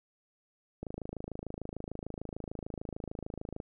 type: click train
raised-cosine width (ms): 2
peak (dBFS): -25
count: 75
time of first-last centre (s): 0.83-3.602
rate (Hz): 26.7
effects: none

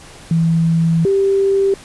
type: tone pair in turn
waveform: sine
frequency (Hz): 164.81 / 392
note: E3 / G4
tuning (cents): 0 / 0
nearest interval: octave + minor third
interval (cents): 1500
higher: second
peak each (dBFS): -11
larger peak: neither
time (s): 0.31-1.05 / 1.05-1.74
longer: first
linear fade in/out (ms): 2
effects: pink hiss -39 dBFS RMS until 1.84 s + resampled to 24000 Hz

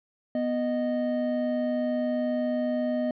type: tone pair together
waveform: triangle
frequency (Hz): 246.9 / 618.6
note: B3 / D#5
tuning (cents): 0 / -10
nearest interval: octave + major third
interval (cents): 1590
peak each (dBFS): -25 / -26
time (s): 0.35-3.11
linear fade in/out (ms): 2
effects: resampled to 11025 Hz

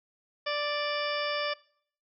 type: harmonic tone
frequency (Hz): 587.3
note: D5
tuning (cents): 0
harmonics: 1 / 2 / 3 / 4 / 5 / 6 / 8 / 9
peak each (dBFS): -32 / -35 / -37 / -38 / -39 / -40 / -41 / -42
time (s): 0.46-1.54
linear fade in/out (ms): 10
effects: noise-tail reverb RT60 0.6 s tail -22 dB re dry

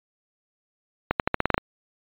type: accelerating click train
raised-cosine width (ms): 0.5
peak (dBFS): -5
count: 9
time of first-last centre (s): 1.11-1.58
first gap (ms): 88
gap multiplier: 0.88
effects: resampled to 8000 Hz

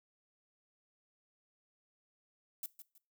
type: noise with echo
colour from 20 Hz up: violet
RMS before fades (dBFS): -40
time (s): 2.63-2.66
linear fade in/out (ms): 2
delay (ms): 160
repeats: 2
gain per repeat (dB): -11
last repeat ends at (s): 2.98
effects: noise-tail reverb RT60 0.3 s tail -20 dB re dry

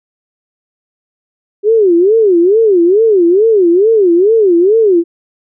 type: tone with vibrato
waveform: sine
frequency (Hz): 392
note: G4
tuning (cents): 0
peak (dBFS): -5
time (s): 1.63-5.04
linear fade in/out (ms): 50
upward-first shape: sine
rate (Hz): 2.3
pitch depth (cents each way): 260
effects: none

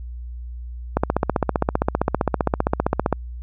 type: click train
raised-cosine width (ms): 1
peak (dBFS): -3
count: 34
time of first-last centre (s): 0.97-3.127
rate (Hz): 15.3
effects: added 60 Hz sine -30 dBFS peak until 3.42 s

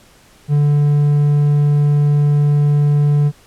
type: tone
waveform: triangle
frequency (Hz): 146.1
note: D3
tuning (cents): -9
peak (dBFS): -8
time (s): 0.48-3.32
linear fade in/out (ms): 50
effects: pink hiss -48 dBFS RMS until 3.46 s + low-pass 12000 Hz 12 dB/octave

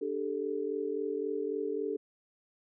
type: chord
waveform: sine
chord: D suspended fourth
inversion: none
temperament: equal with one note detuned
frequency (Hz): 293.7 / 396.3 / 440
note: D4 / G4 / A4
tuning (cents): 0 / +19 / 0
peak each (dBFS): -38 / -35 / -34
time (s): 0.01-1.97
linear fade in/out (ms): 10
effects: none

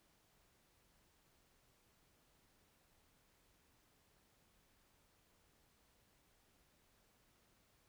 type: silence
effects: pink hiss -74 dBFS RMS until 7.88 s

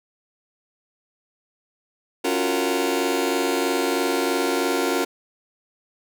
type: chord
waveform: sawtooth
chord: Gb major seventh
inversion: second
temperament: just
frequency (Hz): 277.5 / 346.9 / 370 / 462.5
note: Db4 / F4 / Gb4 / Bb4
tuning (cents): +2 / -12 / 0 / -14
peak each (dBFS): -22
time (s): 2.24-5.05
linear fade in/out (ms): 10
effects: none

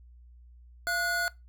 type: tone pair together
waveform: square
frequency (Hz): 688.6 / 1458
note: F5 / F#6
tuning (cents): -25 / -26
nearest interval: octave + minor second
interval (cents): 1299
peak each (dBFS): -35 / -29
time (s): 0.87-1.28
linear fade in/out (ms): 0
effects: noise-tail reverb RT60 0.2 s tail -19 dB re dry + added 60 Hz sine -50 dBFS peak until 1.48 s

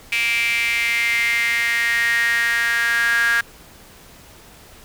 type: tone with high-pass filter sweep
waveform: sawtooth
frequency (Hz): 233.5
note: A#3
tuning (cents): +3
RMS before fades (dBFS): -19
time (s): 0.12-3.41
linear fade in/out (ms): 5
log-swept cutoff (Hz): 2400 to 1600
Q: 9.7
effects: pink hiss -45 dBFS RMS until 4.84 s

